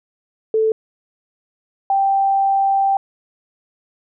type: tone pair in turn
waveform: sine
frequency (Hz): 440 / 784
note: A4 / G5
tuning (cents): 0 / 0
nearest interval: minor seventh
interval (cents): 1000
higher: second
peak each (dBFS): -13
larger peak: neither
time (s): 0.54-0.72 / 1.9-2.97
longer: second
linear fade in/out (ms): 2
effects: none